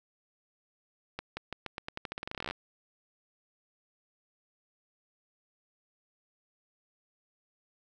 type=accelerating click train; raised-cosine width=0.3 ms; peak=-20 dBFS; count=23; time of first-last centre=1.19-2.51 s; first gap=180 ms; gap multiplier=0.87; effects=none